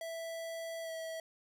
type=tone with pitch glide; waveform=square; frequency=659.3 to 649.8 Hz; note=E5 to E5; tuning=0 to -25 cents; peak=-40 dBFS; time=0.01-1.2 s; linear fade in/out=2 ms; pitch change=-25 cents; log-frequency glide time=0.82-0.91 s; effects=none